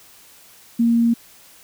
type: tone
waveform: sine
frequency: 233 Hz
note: A#3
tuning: 1 cent flat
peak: -13 dBFS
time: 0.79-1.14 s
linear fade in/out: 10 ms
effects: white hiss -48 dBFS RMS until 1.63 s